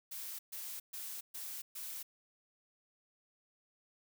blue noise bursts, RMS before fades -44 dBFS, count 5, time 0.11-2.03 s, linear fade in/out 10 ms, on 280 ms, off 130 ms, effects none

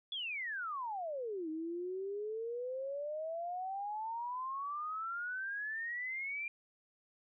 sine exponential two-way sweep, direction down then up, 3473 to 310.5 to 2395 Hz, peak -37 dBFS, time 0.12-6.48 s, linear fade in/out 2 ms, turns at 1.49 s, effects none

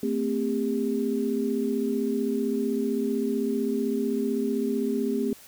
sine tone cluster, 224.1 / 259.8 / 402.3 Hz, A3 / C4 / G4, +32 / -12 / +45 cents, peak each -28 dBFS, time 0.03-5.33 s, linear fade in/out 2 ms, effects white hiss -50 dBFS RMS until 5.47 s

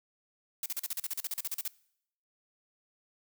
blue noise bursts, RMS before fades -34 dBFS, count 16, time 0.63-1.679 s, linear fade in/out 2 ms, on 29 ms, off 39 ms, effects noise-tail reverb RT60 0.7 s tail -22 dB re dry

